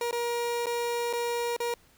30% pulse tone with dropouts, 474.7 Hz, A#4, 31 cents sharp, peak -25 dBFS, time 0.01-1.74 s, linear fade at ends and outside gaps 2 ms, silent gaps 0.111-0.127 / 0.659-0.667 / 1.129-1.134 / 1.565-1.602 s, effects pink hiss -61 dBFS RMS until 1.97 s

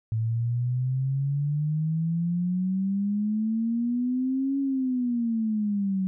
sine exponential two-way sweep, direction up then down, 110 to 277.2 to 186.6 Hz, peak -23 dBFS, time 0.12-6.07 s, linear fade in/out 0 ms, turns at 4.59 s, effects none

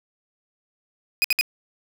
30% pulse tone bursts, 2489 Hz, D#7, in tune, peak -14 dBFS, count 3, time 1.22-1.411 s, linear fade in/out 0 ms, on 23 ms, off 61 ms, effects none

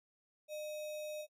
sine tone with sample-and-hold, 607 Hz, D#5, 43 cents flat, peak -40 dBFS, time 0.48-1.27 s, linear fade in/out 50 ms, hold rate 3150 Hz, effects AAC 48 kbps

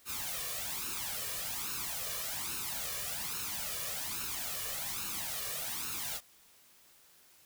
white noise with flanger, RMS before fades -38 dBFS, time 0.05-6.21 s, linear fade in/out 50 ms, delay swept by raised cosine 0.74 to 1.74 ms, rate 1.2 Hz, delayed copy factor +0.7, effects white hiss -62 dBFS RMS until 7.45 s

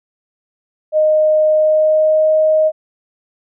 sine tone with pitch glide, 618 to 624.5 Hz, D#5 to D#5, -12 to +6 cents, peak -9 dBFS, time 0.92-2.72 s, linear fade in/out 50 ms, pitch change +18 cents, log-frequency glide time 1.49-2.34 s, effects none

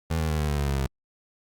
25% pulse tone with pitch steps, 81.3 / 79.12 / 77 / 74.94 / 72.93 / 70.98 / 69.08 / 67.23 Hz, E2 / D#2 / D#2 / D2 / D2 / C#2 / C#2 / C2, -23 / +30 / -17 / +36 / -12 / +42 / -5 / +48 cents, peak -20 dBFS, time 0.1-0.868 s, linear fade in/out 10 ms, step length 96 ms, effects Opus 48 kbps

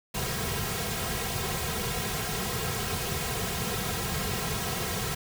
pink noise with comb filter, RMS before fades -31 dBFS, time 0.14-5.15 s, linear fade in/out 10 ms, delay 3.4 ms, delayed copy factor -0.95, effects none

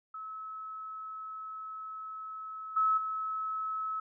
sine tone with level steps, 1294 Hz, E6, 32 cents flat, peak -39 / -24 / -32 dBFS, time 0.14-4 s, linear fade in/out 5 ms, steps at 2.76 / 2.97 s, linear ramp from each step 10 ms, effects none

